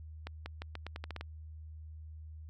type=accelerating click train; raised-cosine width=0.3 ms; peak=-25 dBFS; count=10; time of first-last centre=0.27-1.21 s; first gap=190 ms; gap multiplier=0.84; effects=added 78 Hz sine -45 dBFS peak until 2.49 s